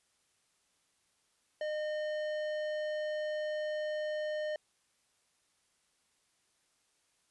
sine tone with tanh clipping, 610 Hz, D#5, 34 cents flat, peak -35 dBFS, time 1.61-4.56 s, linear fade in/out 2 ms, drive 13 dB, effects white hiss -74 dBFS RMS until 7.3 s + resampled to 24000 Hz

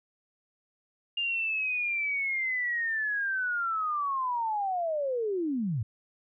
sine linear sweep, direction down, 2820 to 98.2 Hz, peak -27 dBFS, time 1.17-5.83 s, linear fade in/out 5 ms, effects none

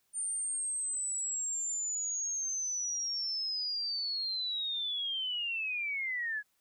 sine linear sweep, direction down, 9050 to 1661.2 Hz, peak -32 dBFS, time 0.13-6.43 s, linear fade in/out 50 ms, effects white hiss -75 dBFS RMS until 6.6 s

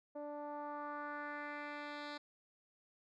10% pulse tone with low-pass filter sweep, 293.3 Hz, D4, 2 cents flat, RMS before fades -45 dBFS, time 0.15-2.18 s, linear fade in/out 10 ms, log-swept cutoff 600 to 4000 Hz, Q 2.2, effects none

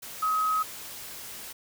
sine tone in noise, 1270 Hz, D#6, 35 cents sharp, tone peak -23 dBFS, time 0.22-0.63 s, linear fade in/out 10 ms, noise white, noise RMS -41 dBFS, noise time 0.02-1.53 s, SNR +15 dB, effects none

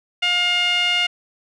sawtooth tone with band-pass filter, 710 Hz, F5, 28 cents sharp, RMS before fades -19 dBFS, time 0.22-1.07 s, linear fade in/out 10 ms, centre 2600 Hz, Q 6.4, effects resampled to 24000 Hz

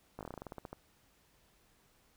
slowing click train, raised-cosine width 1 ms, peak -29 dBFS, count 14, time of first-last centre 0.19-0.73 s, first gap 18 ms, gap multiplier 1.13, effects pink hiss -69 dBFS RMS until 2.16 s

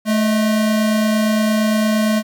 square tone pair together, 217 / 622.3 Hz, A3 / D#5, -24 / 0 cents, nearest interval octave + tritone, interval 1824 cents, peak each -15 / -25 dBFS, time 0.05-2.23 s, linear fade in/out 50 ms, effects 9-bit

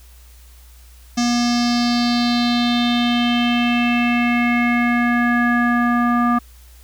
square tone with low-pass filter sweep, 240 Hz, B3, 49 cents flat, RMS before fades -17 dBFS, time 1.17-6.39 s, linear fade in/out 10 ms, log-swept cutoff 5900 to 1300 Hz, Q 4.7, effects added 60 Hz sine -42 dBFS peak until 6.83 s + white hiss -51 dBFS RMS until 6.83 s

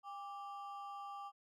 triangle ring-modulated tone, 987.8 Hz, B5, in tune, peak -40 dBFS, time 0.03-1.32 s, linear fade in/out 50 ms, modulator 184 Hz, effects none

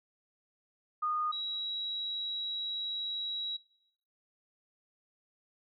sine tone pair in turn, 1228 / 3873 Hz, D#6 / B7, -23 / -35 cents, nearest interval octave + minor sixth, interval 1988 cents, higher second, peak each -29 / -34 dBFS, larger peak first, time 1.02-1.32 / 1.32-3.57 s, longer second, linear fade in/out 10 ms, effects noise-tail reverb RT60 0.8 s tail -19 dB re dry

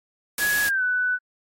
sine tone with pitch glide, 1675 to 1492.3 Hz, G#6 to F#6, +14 to +14 cents, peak -20 dBFS, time 0.38-1.19 s, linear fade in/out 50 ms, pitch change -200 cents, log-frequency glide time 0.64-0.83 s
white noise, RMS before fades -27 dBFS, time 0.38-0.69 s, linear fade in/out 2 ms
effects AAC 48 kbps

